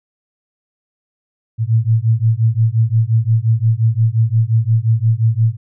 sine beating tone pair, 110 / 115.7 Hz, A2 / A#2, 0 / -13 cents, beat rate 5.7 Hz, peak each -14 dBFS, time 1.58-5.57 s, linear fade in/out 50 ms, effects none

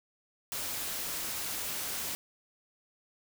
white noise, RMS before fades -36 dBFS, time 0.52-2.15 s, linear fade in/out 0 ms, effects none

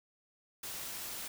white noise, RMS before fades -42 dBFS, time 0.63-1.28 s, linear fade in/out 5 ms, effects none

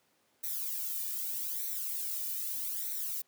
violet noise with flanger, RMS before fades -36 dBFS, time 0.43-3.22 s, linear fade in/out 10 ms, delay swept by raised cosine 0.5 to 1.7 ms, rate 0.81 Hz, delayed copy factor +0.85, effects pink hiss -71 dBFS RMS until 3.27 s + high-pass 200 Hz 12 dB/octave

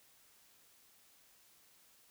silence, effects white hiss -66 dBFS RMS until 2.1 s

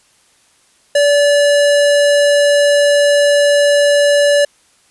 square tone, 577 Hz, D5, 31 cents flat, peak -9 dBFS, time 0.95-4.45 s, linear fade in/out 5 ms, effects white hiss -53 dBFS RMS until 4.9 s + resampled to 24000 Hz

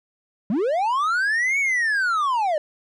triangle linear two-way sweep, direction up then down, 180.4 to 2264 to 578 Hz, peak -17 dBFS, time 0.5-2.58 s, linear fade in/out 2 ms, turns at 1.59 s, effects resampled to 24000 Hz

